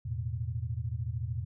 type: chord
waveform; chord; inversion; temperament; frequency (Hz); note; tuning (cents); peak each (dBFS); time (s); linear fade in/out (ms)
sine; E suspended fourth; none; equal; 82.41 / 110 / 123.47; E2 / A2 / B2; 0 / 0 / 0; -37 / -35 / -36; 0.05-1.45; 10
effects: none